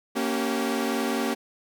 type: chord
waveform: sawtooth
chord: G diminished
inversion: first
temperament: equal with one note detuned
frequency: 233.1 / 277.2 / 385 Hz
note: Bb3 / Db4 / G4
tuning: 0 / 0 / -31 cents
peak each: -24 / -25 / -26 dBFS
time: 0.15-1.35 s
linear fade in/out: 20 ms
effects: none